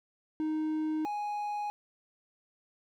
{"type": "tone pair in turn", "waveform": "triangle", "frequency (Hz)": [311.1, 830.5], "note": ["D#4", "G#5"], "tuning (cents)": [0, 0], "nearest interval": "octave + perfect fourth", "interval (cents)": 1700, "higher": "second", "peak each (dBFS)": [-27, -30], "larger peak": "first", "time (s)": [[0.4, 1.05], [1.05, 1.7]], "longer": "neither", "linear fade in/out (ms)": 0, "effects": []}